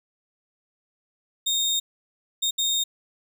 30% pulse tone bursts at uneven times, 3686 Hz, A#7, 20 cents flat, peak -19 dBFS, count 3, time 1.46-1.8 / 2.42-2.51 / 2.58-2.84 s, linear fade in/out 10 ms, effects none

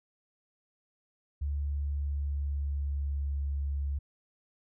sine tone with pitch glide, 71.8 to 70.36 Hz, D2 to C#2, -39 to +26 cents, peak -29 dBFS, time 1.41-3.99 s, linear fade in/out 10 ms, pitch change -35 cents, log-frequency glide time 1.59-3.36 s, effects none

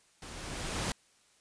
pink noise with level ramp, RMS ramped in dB -46 to -32 dBFS, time 0.22-0.92 s, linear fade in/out 2 ms, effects white hiss -66 dBFS RMS until 1.4 s + resampled to 22050 Hz

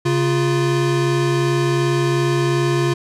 square tone pair together, 137.31 / 349.2 Hz, C#3 / F4, -16 / 0 cents, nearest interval octave + major third, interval 1616 cents, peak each -19 dBFS, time 0.05-2.94 s, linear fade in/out 10 ms, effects low-pass 8000 Hz 12 dB/octave

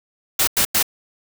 white noise bursts, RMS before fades -17 dBFS, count 3, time 0.39-0.828 s, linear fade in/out 5 ms, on 84 ms, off 93 ms, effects none

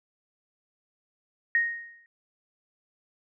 sine tone with exponential decay, 1864.7 Hz, A#6, in tune, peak -18 dBFS, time 1.55-2.06 s, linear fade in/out 1 ms, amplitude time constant 110 ms, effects none

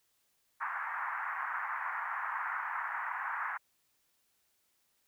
pink band-pass noise, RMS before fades -37 dBFS, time 0.6-3.58 s, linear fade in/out 20 ms, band 880 to 1900 Hz, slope 48 dB/octave, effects white hiss -75 dBFS RMS until 5.07 s

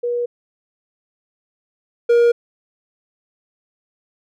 sine / triangle tone pair in turn, 481.4 / 473.1 Hz, B4 / A#4, -44 / +26 cents, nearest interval unison, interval 30 cents, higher first, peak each -18 / -8 dBFS, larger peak second, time 0.03-0.26 / 2.09-2.32 s, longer neither, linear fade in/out 10 ms, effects none

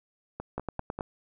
two click trains, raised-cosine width 1 ms, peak -21 / -18 dBFS, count 4 / 5, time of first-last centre 0.4-0.989 / 0.58-1.008 s, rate 5.09 / 9.34 Hz, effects none

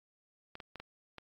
clicks, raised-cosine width 0.3 ms, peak -29 dBFS, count 5, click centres 0.554 / 0.602 / 0.757 / 0.8 / 1.183 s, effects AAC 64 kbps

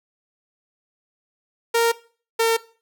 sawtooth tone pair in turn, 463.7 / 454.9 Hz, A#4 / A#4, -9 / -42 cents, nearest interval unison, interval 33 cents, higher first, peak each -12 dBFS, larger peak neither, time 1.74-1.92 / 2.39-2.57 s, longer neither, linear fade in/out 10 ms, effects noise-tail reverb RT60 0.4 s tail -19 dB re dry

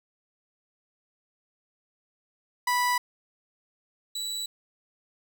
30% pulse tone pair in turn, 985 / 3940 Hz, B5 / B7, -5 / -5 cents, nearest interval 2 octaves, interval 2400 cents, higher second, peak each -20 / -28 dBFS, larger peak first, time 2.67-2.98 / 4.15-4.46 s, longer neither, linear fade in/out 5 ms, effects none

